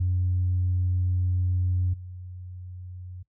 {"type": "tone with level steps", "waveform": "sine", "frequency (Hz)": 90.7, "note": "F#2", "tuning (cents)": -34, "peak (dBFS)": [-21, -37], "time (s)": [0, 3.23], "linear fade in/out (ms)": 10, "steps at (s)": 1.93, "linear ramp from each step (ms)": 10, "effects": ["noise-tail reverb RT60 0.1 s tail -18 dB re dry", "tanh soft clip ceiling -17 dBFS"]}